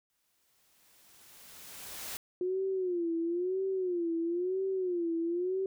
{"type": "noise with exponential growth", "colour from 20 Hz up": "white", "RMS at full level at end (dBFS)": -39, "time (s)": [0.1, 2.17], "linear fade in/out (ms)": 0, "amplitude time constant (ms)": 450}
{"type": "tone with vibrato", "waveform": "sine", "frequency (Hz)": 356.7, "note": "F4", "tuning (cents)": 37, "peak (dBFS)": -29, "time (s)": [2.41, 5.66], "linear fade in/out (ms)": 2, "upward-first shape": "sine", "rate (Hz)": 1, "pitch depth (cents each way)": 130}
{"effects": []}